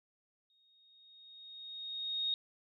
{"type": "tone with exponential growth", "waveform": "sine", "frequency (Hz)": 3729, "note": "A#7", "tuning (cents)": 0, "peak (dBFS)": -30, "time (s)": [0.5, 2.34], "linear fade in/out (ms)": 1, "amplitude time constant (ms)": 400, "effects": []}